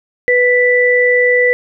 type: tone pair together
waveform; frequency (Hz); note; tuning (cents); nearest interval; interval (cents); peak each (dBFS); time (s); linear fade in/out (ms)
sine; 493.9 / 1975.6; B4 / B6; 0 / 0; 2 octaves; 2400; -11; 0.28-1.53; 0
effects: none